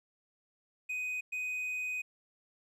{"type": "tone bursts at uneven times", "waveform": "triangle", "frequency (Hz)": 2500, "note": "D#7", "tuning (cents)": 8, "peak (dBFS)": -32, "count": 2, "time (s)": [[0.89, 1.21], [1.32, 2.02]], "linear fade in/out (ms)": 10, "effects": ["resampled to 32000 Hz", "12-bit"]}